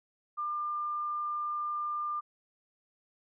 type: tone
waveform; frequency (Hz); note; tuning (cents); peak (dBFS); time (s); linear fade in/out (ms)
sine; 1198; D6; +34; -31; 0.37-2.21; 20
effects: none